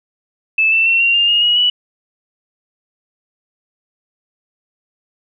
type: tone with pitch steps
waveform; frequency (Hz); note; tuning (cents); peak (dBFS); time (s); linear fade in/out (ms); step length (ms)
sine; 2623 / 2667 / 2712 / 2758 / 2805 / 2852 / 2900 / 2949; E7 / E7 / E7 / F7 / F7 / F7 / F#7 / F#7; -9 / +20 / +49 / -22 / +7 / +36 / -35 / -6; -10; 0.58-1.7; 5; 140
effects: none